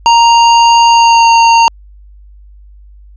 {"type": "tone with pitch glide", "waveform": "square", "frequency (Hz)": [932.3, 922.7], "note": ["A#5", "A#5"], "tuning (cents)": [0, -18], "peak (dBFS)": -4, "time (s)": [0.06, 1.68], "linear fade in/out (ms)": 0, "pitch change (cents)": -18, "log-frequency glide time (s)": [0.88, 1.28], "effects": ["added 50 Hz sine -34 dBFS peak until 3.16 s", "resampled to 16000 Hz"]}